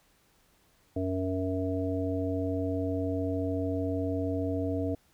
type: harmonic tone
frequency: 93.4 Hz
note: F#2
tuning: 17 cents sharp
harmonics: 1 / 3 / 5 / 7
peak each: -33 / -31 / -35 / -36 dBFS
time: 0.96-4.95 s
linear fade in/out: 5 ms
effects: pink hiss -66 dBFS RMS until 5.13 s